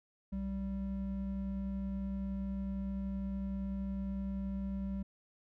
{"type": "tone pair together", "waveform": "triangle", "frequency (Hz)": [61.39, 194.9], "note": ["B1", "G3"], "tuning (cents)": [-10, -10], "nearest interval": "octave + minor sixth", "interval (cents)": 2000, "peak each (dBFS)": [-39, -34], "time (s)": [0.32, 5.03], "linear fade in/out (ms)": 10, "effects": []}